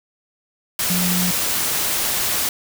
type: tone in noise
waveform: sine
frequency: 179.6 Hz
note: F3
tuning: 49 cents sharp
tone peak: -20 dBFS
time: 0.9-1.31 s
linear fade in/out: 2 ms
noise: white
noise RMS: -21 dBFS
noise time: 0.79-2.49 s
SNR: -2 dB
effects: none